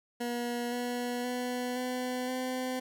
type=tone with pitch steps; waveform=20% pulse; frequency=240.1 / 243.9 / 247.7 / 251.6 / 255.6 Hz; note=B3 / B3 / B3 / B3 / C4; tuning=-49 / -21 / +5 / +32 / -40 cents; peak=-27 dBFS; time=0.2-2.8 s; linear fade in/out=10 ms; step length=520 ms; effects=none